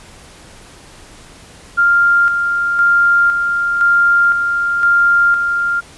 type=tone with tremolo; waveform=sine; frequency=1396.9 Hz; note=F6; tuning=in tune; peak=-8 dBFS; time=1.77-5.81 s; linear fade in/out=20 ms; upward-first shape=square; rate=0.98 Hz; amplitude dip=45%; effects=pink hiss -40 dBFS RMS until 5.97 s + resampled to 24000 Hz